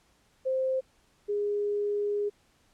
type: tone pair in turn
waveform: sine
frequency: 523.3 / 411.6 Hz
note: C5 / G#4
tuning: 0 / -16 cents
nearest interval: major third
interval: 416 cents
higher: first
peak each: -25 / -26 dBFS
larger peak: first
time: 0.45-0.81 / 1.28-2.3 s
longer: second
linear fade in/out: 20 ms
effects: pink hiss -66 dBFS RMS until 2.73 s + low-pass 10000 Hz 12 dB/octave